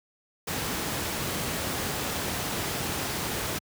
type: noise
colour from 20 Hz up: pink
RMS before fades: -30 dBFS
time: 0.47-3.59 s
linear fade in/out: 10 ms
effects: high-pass 80 Hz 12 dB/octave